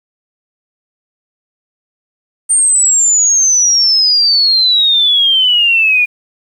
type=exponential sweep; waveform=sine; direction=down; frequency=8870 to 2419 Hz; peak=-7 dBFS; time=2.49-6.06 s; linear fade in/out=20 ms; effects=7-bit